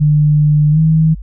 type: tone with pitch glide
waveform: sine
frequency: 150 to 158.92 Hz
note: D3 to D#3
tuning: +37 to +37 cents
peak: -7 dBFS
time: 0-1.15 s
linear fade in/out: 20 ms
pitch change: +100 cents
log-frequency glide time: 0.71-0.79 s
effects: added 50 Hz sine -25 dBFS peak until 1.22 s